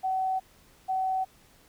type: tone pair in turn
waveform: sine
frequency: 756 / 756 Hz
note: F#5 / F#5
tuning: +37 / +37 cents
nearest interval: unison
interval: 0 cents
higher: neither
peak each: -25 dBFS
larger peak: neither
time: 0.03-0.4 / 0.88-1.25 s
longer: neither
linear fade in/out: 20 ms
effects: pink hiss -59 dBFS RMS until 1.68 s